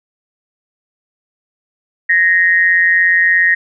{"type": "tone with amplitude modulation", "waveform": "sine", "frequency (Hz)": 1864.7, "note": "A#6", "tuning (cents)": 0, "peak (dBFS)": -5, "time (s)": [2.09, 3.55], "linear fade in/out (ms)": 10, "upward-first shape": "sine", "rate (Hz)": 177, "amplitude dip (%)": 70, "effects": []}